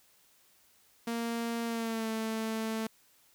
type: tone with pitch glide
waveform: sawtooth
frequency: 232.3 to 221.8 Hz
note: A#3 to A3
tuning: -6 to +14 cents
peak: -28 dBFS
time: 1.07-2.87 s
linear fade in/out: 5 ms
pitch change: -80 cents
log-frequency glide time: 1.65-2.09 s
effects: white hiss -65 dBFS RMS until 3.34 s